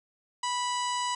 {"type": "harmonic tone with a mistuned harmonic", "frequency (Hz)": 984, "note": "B5", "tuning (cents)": -7, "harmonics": [1, 2, 3, 4, 5, 6, 7, 8, 9], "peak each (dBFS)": [-29, -39, -37, -42, -42, -47, -45, -40, -48], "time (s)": [0.43, 1.15], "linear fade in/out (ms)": 5, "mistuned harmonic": 7, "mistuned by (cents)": -31, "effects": ["11-bit"]}